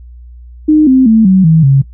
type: tone with pitch steps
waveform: sine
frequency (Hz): 306.6 / 260.8 / 221.9 / 188.73 / 160.55 / 136.57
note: D#4 / C4 / A3 / F#3 / E3 / C#3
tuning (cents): -25 / -5 / +15 / +35 / -45 / -25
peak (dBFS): -3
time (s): 0.68-1.82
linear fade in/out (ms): 10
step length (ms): 190
effects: noise-tail reverb RT60 0.1 s tail -20 dB re dry + added 60 Hz sine -30 dBFS peak until 1.93 s